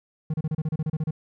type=tone bursts; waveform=triangle; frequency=156.1 Hz; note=D#3; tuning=6 cents sharp; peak=-21 dBFS; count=12; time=0.3-1.109 s; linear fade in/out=5 ms; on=39 ms; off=31 ms; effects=none